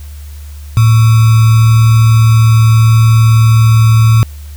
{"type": "tone with sample-and-hold", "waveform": "sine", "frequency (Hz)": 112.4, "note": "A2", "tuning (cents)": 37, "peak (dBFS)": -3, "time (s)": [0.77, 4.23], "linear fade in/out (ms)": 0, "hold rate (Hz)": 1225, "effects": ["added 73 Hz sine -25 dBFS peak until 4.56 s", "white hiss -41 dBFS RMS until 4.56 s"]}